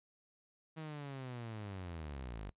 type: linear sweep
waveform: sawtooth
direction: down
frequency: 161 to 46.25 Hz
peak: -39 dBFS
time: 0.76-2.51 s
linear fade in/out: 20 ms
effects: noise-tail reverb RT60 0.1 s tail -21 dB re dry + resampled to 8000 Hz